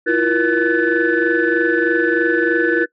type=tone cluster; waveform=sine; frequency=327.7 / 350.9 / 476.8 / 1500 / 1737 Hz; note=E4 / F4 / A#4 / F#6 / A6; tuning=-10 / +8 / +39 / +23 / -23 cents; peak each=-19 dBFS; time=0.06-2.86 s; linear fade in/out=20 ms; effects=noise-tail reverb RT60 0.1 s tail -22 dB re dry + tanh soft clip ceiling -5 dBFS